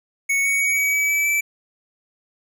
square tone with pitch steps, 2217 / 2234 / 2251 / 2268 / 2285 / 2302 / 2319 Hz, C#7 / C#7 / C#7 / C#7 / D7 / D7 / D7, 0 / +13 / +26 / +39 / -48 / -35 / -22 cents, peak -18 dBFS, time 0.29-1.41 s, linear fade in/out 10 ms, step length 160 ms, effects none

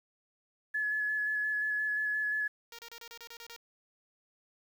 sine tone with vibrato, 1707 Hz, G#6, 47 cents sharp, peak -29 dBFS, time 0.74-2.48 s, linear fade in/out 10 ms, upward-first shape square, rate 5.7 Hz, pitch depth 10 cents each way
5% pulse tone bursts, 466.2 Hz, A#4, in tune, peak -34 dBFS, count 9, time 2.72-3.564 s, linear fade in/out 2 ms, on 68 ms, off 29 ms
effects 10-bit

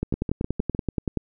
two click trains, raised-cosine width 3 ms, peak -11 / -14 dBFS, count 13 / 5, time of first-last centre 0.03-1.173 / 0.14-0.749 s, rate 10.5 / 6.57 Hz, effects none

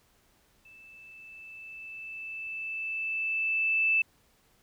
sine tone with level ramp, 2637 Hz, E7, in tune, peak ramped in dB -51 to -21 dBFS, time 0.65-4.02 s, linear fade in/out 5 ms, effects pink hiss -66 dBFS RMS until 4.62 s

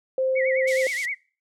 sine tone, 523.3 Hz, C5, in tune, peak -20 dBFS, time 0.18-0.87 s, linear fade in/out 2 ms
sine tone with vibrato, 2078 Hz, C7, 12 cents flat, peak -25 dBFS, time 0.35-1.15 s, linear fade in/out 20 ms, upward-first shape sine, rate 9.6 Hz, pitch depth 150 cents each way
white band-pass noise, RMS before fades -38 dBFS, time 0.67-1.06 s, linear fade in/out 10 ms, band 2700 to 8800 Hz, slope 24 dB/octave
effects noise-tail reverb RT60 0.4 s tail -24 dB re dry

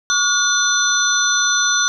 sine tone cluster, 1134 / 1438 / 3552 / 4143 / 6000 Hz, C#6 / F#6 / A7 / C8 / F#8, +39 / -50 / +16 / -18 / +23 cents, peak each -25 / -18 / -21 / -26 / -18 dBFS, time 0.1-1.88 s, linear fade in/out 0 ms, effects none

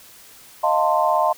sine chord, F dominant seventh, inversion third, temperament equal with one note detuned, 622.3 / 698.5 / 893.3 / 1046.5 Hz, Eb5 / F5 / A5 / C6, 0 / 0 / +26 / 0 cents, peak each -21 dBFS, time 0.63-1.33 s, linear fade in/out 10 ms, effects white hiss -46 dBFS RMS until 1.37 s

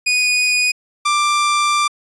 sawtooth tone pair in turn, 2474 / 1181.1 Hz, D#7 / D6, -10 / +9 cents, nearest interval octave + minor second, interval 1281 cents, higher first, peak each -10 dBFS, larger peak neither, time 0.06-0.72 / 1.05-1.88 s, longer second, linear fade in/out 10 ms, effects resampled to 22050 Hz

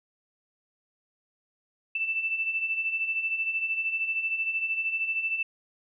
sine beating tone pair, 2645 / 2658 Hz, E7 / E7, +5 / +14 cents, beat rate 13 Hz, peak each -34 / -27 dBFS, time 1.95-5.43 s, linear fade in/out 5 ms, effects none

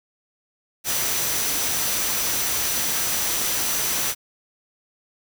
sine tone in noise, 5920 Hz, F#8, in tune, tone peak -30 dBFS, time 0.84-4.15 s, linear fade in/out 50 ms, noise white, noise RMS -24 dBFS, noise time 0.84-4.15 s, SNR -9 dB, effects none

